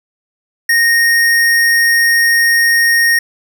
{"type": "tone", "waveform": "square", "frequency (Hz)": 1857, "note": "A#6", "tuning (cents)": -7, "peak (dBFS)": -9, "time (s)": [0.69, 3.19], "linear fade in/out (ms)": 5, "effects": []}